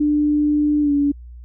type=tone with pitch glide; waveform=sine; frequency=296.7 to 286.1 Hz; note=D4 to D4; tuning=+18 to -45 cents; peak=-14 dBFS; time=0-1.12 s; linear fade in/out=10 ms; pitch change=-63 cents; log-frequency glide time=0.81-0.92 s; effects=added 60 Hz sine -35 dBFS peak until 1.44 s